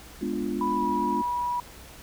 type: chord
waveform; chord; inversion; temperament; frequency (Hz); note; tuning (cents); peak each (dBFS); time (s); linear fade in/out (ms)
sine; G# diminished seventh; none; equal; 207.7 / 246.9 / 293.7 / 349.2; G#3 / B3 / D4 / F4; 0 / 0 / 0 / 0; -32; 0.21-1.22; 10
type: tone with pitch glide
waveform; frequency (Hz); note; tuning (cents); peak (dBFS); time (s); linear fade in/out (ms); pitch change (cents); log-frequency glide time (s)
sine; 987.8 to 972.5; B5 to B5; 0 to -27; -25; 0.61-1.6; 2; -27; 0.75-0.84
effects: added 60 Hz sine -50 dBFS peak until 2.02 s + pink hiss -47 dBFS RMS until 2.02 s